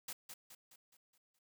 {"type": "noise with echo", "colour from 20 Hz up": "white", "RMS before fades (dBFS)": -44, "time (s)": [0.08, 0.13], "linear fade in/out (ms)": 5, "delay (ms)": 210, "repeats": 6, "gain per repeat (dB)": -6, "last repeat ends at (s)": 1.39, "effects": []}